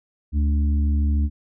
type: harmonic tone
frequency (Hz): 73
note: D2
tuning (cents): -10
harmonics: 1 / 3 / 4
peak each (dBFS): -17 / -29 / -34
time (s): 0.32-1.3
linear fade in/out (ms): 50
effects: none